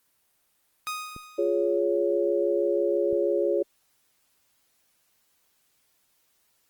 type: tone with exponential decay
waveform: sawtooth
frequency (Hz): 1246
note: D#6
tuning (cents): +2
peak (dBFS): -24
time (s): 0.87-1.79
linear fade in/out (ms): 0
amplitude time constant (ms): 200
type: clicks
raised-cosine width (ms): 3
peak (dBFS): -29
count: 2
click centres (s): 1.164 / 3.129
type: chord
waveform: sine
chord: Db major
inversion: first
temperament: equal with one note detuned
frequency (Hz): 349.2 / 415.3 / 558.2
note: F4 / Ab4 / Db5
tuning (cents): 0 / 0 / +12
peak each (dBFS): -26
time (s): 1.38-3.63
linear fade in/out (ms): 10
effects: white hiss -69 dBFS RMS until 6.69 s + Opus 24 kbps

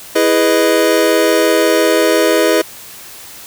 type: chord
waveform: square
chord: E major seventh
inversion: none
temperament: equal with one note detuned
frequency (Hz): 329.6 / 415.3 / 495.9 / 622.3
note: E4 / G#4 / B4 / D#5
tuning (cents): 0 / 0 / +7 / 0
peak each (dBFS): -16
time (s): 0.15-2.62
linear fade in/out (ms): 10
effects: white hiss -34 dBFS RMS until 3.46 s

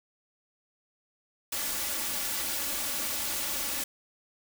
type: noise with comb filter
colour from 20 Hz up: white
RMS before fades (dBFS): -32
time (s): 1.52-3.84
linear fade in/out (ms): 5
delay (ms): 3.5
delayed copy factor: +0.65
effects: none

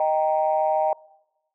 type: chord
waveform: sine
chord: Eb major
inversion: none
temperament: equal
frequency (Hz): 622.3 / 784 / 932.3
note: Eb5 / G5 / Bb5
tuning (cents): 0 / 0 / 0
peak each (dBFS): -21 / -22 / -26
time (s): 0-0.93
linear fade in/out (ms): 2
effects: noise-tail reverb RT60 1.0 s tail -24 dB re dry + tanh soft clip ceiling -10 dBFS

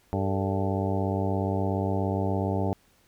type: harmonic tone with a mistuned harmonic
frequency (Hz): 97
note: G2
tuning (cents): -18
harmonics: 1 / 2 / 3 / 4 / 5 / 6 / 7 / 8 / 9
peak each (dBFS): -28 / -31 / -33 / -34 / -35 / -36 / -36 / -37 / -38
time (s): 0.13-2.73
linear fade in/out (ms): 0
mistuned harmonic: 5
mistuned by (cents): -110
effects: pink hiss -63 dBFS RMS until 3.07 s

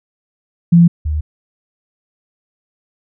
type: tone pair in turn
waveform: sine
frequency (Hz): 170.7 / 76.04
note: F3 / D#2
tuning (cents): -39 / -39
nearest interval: octave + major second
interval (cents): 1400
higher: first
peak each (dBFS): -4 / -15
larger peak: first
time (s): 0.72-0.88 / 1.05-1.21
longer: neither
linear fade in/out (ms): 10
effects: none

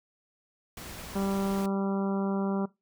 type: noise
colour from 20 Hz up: pink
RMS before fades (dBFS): -42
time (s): 0.77-1.66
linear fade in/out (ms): 2
type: harmonic tone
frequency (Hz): 196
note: G3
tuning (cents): 0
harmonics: 1 / 2 / 3 / 4 / 5 / 6 / 7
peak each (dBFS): -28 / -34 / -38 / -40 / -42 / -44 / -45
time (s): 1.15-2.66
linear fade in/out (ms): 10
effects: noise-tail reverb RT60 0.2 s tail -20 dB re dry

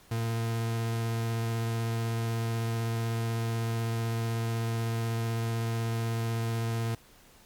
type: tone with vibrato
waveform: 40% pulse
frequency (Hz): 114.4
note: A#2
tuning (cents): -32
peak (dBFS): -27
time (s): 0.11-6.95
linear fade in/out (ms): 5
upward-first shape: sine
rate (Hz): 16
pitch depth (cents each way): 9
effects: pink hiss -57 dBFS RMS until 7.45 s + MP3 96 kbps

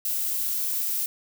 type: noise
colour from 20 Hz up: violet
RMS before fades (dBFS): -27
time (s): 0.05-1.06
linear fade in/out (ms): 2
effects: none

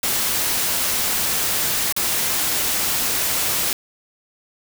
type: noise with dropouts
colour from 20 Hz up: white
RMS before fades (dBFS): -21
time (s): 0.03-3.73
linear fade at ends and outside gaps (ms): 2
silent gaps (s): 1.925-1.964
effects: none

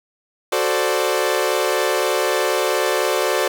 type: chord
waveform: sawtooth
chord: D dominant seventh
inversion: first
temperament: equal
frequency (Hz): 370 / 440 / 523.3 / 587.3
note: F#4 / A4 / C5 / D5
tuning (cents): 0 / 0 / 0 / 0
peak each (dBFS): -19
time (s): 0.52-3.48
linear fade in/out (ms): 5
effects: none

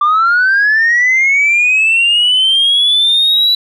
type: linear sweep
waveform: sine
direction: up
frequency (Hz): 1170 to 3959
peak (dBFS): -6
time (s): 0.01-3.55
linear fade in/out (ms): 5
effects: tanh soft clip ceiling -5 dBFS

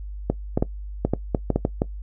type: clicks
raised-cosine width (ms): 2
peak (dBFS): -6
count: 10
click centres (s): 0.3 / 0.575 / 0.625 / 1.05 / 1.136 / 1.348 / 1.503 / 1.56 / 1.651 / 1.819
effects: noise-tail reverb RT60 0.1 s tail -19 dB re dry + added 50 Hz sine -31 dBFS peak until 2.02 s

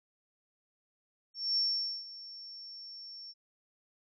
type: tone with ADSR envelope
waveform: sine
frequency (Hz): 5450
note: F8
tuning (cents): -43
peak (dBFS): -26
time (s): 1.34-3.34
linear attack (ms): 230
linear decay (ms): 470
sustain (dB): -18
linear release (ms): 38
effects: none

